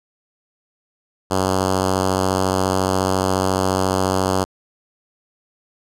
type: tone with notch filter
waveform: 5% pulse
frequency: 94.3 Hz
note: F#2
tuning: 33 cents sharp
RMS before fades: -19 dBFS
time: 1.3-4.45 s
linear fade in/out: 20 ms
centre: 2400 Hz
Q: 1.1
effects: low-pass 11000 Hz 12 dB/octave